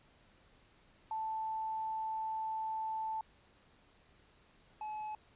sine / triangle tone pair in turn, 880 / 855.9 Hz, A5 / A5, 0 / -48 cents, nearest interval unison, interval 48 cents, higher first, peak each -35 / -37 dBFS, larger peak first, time 1.11-3.21 / 4.81-5.15 s, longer first, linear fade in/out 2 ms, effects pink hiss -66 dBFS RMS until 5.35 s + resampled to 8000 Hz

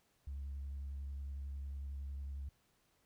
sine tone with vibrato, 69.3 Hz, C#2, in tune, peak -39 dBFS, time 0.27-2.49 s, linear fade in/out 5 ms, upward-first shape sine, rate 11 Hz, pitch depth 22 cents each way, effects tanh soft clip ceiling -38 dBFS + pink hiss -75 dBFS RMS until 3.05 s

